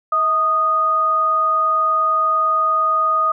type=tone pair together; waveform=sine; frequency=643 / 1238.6 Hz; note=E5 / D#6; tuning=-43 / -8 cents; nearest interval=major seventh; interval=1135 cents; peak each=-26 / -14 dBFS; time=0.12-3.32 s; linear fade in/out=5 ms; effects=none